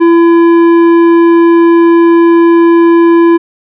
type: tone with tanh clipping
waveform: triangle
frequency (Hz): 337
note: E4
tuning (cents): +38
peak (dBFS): -4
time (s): 0-3.38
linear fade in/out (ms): 20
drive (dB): 15
effects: none